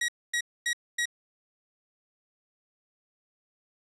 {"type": "tone bursts", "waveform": "sawtooth", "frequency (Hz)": 1905, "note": "A#6", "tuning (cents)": 37, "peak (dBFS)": -22, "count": 4, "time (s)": [0.01, 1.056], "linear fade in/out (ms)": 5, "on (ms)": 74, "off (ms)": 250, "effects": ["resampled to 24000 Hz", "10-bit"]}